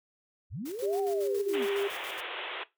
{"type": "linear two-way sweep", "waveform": "sine", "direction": "up then down", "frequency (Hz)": [56.2, 784, 199.6], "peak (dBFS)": -34, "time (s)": [0.5, 1.67], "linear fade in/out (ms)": 50, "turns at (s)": 1}
{"type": "noise with tremolo", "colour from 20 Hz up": "white", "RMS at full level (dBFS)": -47, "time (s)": [0.65, 2.21], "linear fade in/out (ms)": 10, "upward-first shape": "square", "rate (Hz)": 7.2, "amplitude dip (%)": 65}
{"type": "tone with vibrato", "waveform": "sine", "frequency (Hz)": 400, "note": "G4", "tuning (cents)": 35, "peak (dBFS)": -28, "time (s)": [0.82, 1.88], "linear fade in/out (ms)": 10, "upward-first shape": "triangle", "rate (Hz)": 14, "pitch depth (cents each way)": 19}
{"type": "band-pass noise", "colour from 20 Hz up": "white", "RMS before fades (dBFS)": -38, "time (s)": [1.53, 2.64], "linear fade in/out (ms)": 10, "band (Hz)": [330, 3500], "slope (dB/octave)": 96}
{"effects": ["noise-tail reverb RT60 0.2 s tail -17 dB re dry"]}